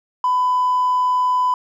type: tone with hard clipping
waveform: sine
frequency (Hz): 1001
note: B5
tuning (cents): +23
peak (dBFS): -15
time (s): 0.24-1.54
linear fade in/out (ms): 2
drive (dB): 1
effects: none